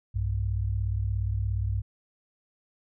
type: tone pair together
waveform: sine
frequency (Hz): 62.5 / 99.56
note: B1 / G2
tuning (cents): +21 / +27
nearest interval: minor sixth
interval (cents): 806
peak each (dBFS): -29 / -27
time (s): 0.14-1.82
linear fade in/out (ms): 20
effects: none